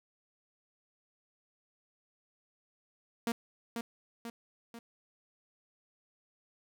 sawtooth tone with echo, 232.6 Hz, A#3, 4 cents flat, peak -26 dBFS, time 3.27-3.32 s, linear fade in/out 2 ms, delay 490 ms, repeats 3, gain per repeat -5 dB, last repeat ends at 4.79 s, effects none

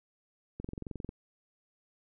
click train, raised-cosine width 3 ms, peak -26 dBFS, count 12, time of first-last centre 0.6-1.091 s, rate 22.4 Hz, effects none

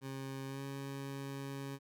20% pulse tone with pitch glide, 134.9 to 137.73 Hz, C#3 to C#3, -47 to -11 cents, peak -36 dBFS, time 0.01-1.79 s, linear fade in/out 50 ms, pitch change +36 cents, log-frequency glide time 0.47-0.62 s, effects none

